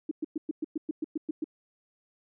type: tone bursts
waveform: sine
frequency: 311.1 Hz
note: D#4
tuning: in tune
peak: -27 dBFS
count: 11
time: 0.09-1.443 s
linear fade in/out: 5 ms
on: 23 ms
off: 110 ms
effects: none